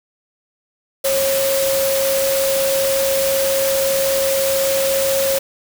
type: tone in noise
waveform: sine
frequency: 543 Hz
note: C#5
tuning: 36 cents flat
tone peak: -16 dBFS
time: 1.04-5.39 s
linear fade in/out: 10 ms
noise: white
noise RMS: -22 dBFS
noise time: 1.04-5.39 s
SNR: +3 dB
effects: none